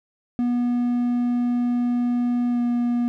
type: tone with pitch glide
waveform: triangle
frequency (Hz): 242.8 to 240.4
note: B3 to B3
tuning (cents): -29 to -46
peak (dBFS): -17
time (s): 0.39-3.08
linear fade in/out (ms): 0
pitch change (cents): -17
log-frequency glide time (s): 2.5-2.6
effects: none